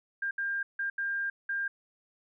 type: tone bursts at uneven times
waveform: sine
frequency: 1600 Hz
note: G6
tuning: 35 cents sharp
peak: -29 dBFS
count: 5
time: 0.22-0.31 / 0.38-0.63 / 0.79-0.9 / 0.98-1.3 / 1.49-1.68 s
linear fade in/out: 5 ms
effects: none